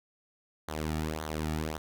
sawtooth tone with flanger, 77.8 Hz, D#2, in tune, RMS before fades -34 dBFS, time 0.68-1.78 s, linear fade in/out 5 ms, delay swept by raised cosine 0.38 to 1.98 ms, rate 1.8 Hz, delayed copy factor -0.75, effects none

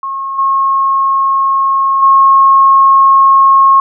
sine tone with level steps, 1085 Hz, C#6, 37 cents flat, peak -16 / -8 / -3 dBFS, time 0.03-3.8 s, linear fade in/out 2 ms, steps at 0.38 / 2.02 s, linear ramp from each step 10 ms, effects none

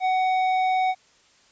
triangle tone with hard clipping, 747 Hz, F#5, 16 cents sharp, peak -21 dBFS, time 0-0.95 s, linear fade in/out 50 ms, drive 12 dB, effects white hiss -58 dBFS RMS until 1.51 s + resampled to 16000 Hz

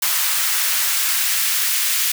white noise with high-pass filter sweep, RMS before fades -19 dBFS, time 0.02-2.12 s, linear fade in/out 5 ms, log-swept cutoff 1100 to 1900 Hz, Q 0.95, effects none

